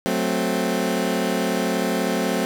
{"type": "chord", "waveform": "20% pulse", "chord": "F# diminished", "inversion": "none", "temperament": "equal with one note detuned", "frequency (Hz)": [185, 221.3, 261.6], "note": ["F#3", "A3", "C4"], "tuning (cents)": [0, 10, 0], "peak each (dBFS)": -20, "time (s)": [0.06, 2.45], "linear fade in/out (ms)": 0, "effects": []}